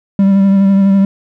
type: tone with vibrato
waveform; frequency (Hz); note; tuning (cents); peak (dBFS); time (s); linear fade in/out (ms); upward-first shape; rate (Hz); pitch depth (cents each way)
triangle; 195.9; G3; -1; -4; 0.19-1.05; 2; triangle; 12; 28
effects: none